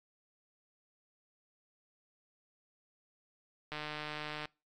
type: click train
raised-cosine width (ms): 0.3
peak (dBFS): -24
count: 112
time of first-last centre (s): 3.72-4.455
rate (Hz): 151
effects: noise-tail reverb RT60 0.3 s tail -25 dB re dry + AAC 64 kbps